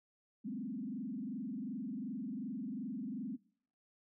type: tone with frequency modulation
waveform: sine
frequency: 233.1 Hz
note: A#3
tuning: in tune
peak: -38 dBFS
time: 0.44-3.37 s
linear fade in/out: 20 ms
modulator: 22.7 Hz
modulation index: 1.8
effects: noise-tail reverb RT60 0.6 s tail -23 dB re dry